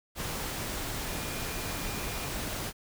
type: tone in noise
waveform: sine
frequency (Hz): 2420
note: D#7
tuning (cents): -49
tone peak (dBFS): -46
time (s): 1.05-2.3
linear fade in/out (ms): 50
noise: pink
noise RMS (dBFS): -35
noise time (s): 0.15-2.73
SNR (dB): -14
effects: none